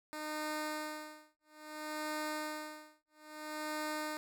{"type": "tone with tremolo", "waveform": "10% pulse", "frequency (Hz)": 305.6, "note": "D#4", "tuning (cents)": -31, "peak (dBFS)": -28, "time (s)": [0.13, 4.17], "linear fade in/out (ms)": 0, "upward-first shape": "sine", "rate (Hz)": 0.6, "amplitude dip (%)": 100, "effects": []}